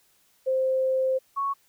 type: tone pair in turn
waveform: sine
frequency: 523.3 / 1108.8 Hz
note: C5 / C#6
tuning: 0 / 0 cents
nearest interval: octave + minor second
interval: 1300 cents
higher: second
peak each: -21 / -24 dBFS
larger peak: first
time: 0.46-1.19 / 1.36-1.54 s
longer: first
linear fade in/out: 20 ms
effects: white hiss -64 dBFS RMS until 1.68 s